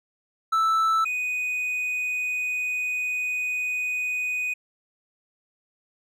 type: tone pair in turn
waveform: triangle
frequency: 1318.5 / 2489 Hz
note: E6 / D#7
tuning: 0 / 0 cents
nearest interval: major seventh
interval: 1100 cents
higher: second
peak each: -17 / -23 dBFS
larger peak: first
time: 0.52-1.05 / 1.05-4.54 s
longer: second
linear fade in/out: 10 ms
effects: none